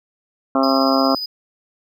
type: harmonic tone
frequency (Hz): 134.3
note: C3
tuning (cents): +46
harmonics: 2 / 3 / 4 / 5 / 6 / 7 / 8 / 9 / 10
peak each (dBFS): -17 / -29 / -22 / -21 / -25 / -32 / -23 / -26 / -26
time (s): 0.55-1.15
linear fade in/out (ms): 2
type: tone with tremolo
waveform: triangle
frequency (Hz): 4978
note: D#8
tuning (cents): 0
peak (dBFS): -21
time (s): 0.63-1.26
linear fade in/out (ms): 5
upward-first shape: sine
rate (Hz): 17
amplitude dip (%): 35
effects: none